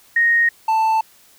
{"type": "tone pair in turn", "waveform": ["sine", "triangle"], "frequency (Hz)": [1864.7, 884.4], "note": ["A#6", "A5"], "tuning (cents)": [0, 9], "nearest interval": "octave + minor second", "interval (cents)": 1291, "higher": "first", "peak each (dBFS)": -12, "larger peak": "neither", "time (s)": [[0.16, 0.49], [0.68, 1.01]], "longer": "neither", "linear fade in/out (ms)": 5, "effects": ["white hiss -51 dBFS RMS until 1.38 s"]}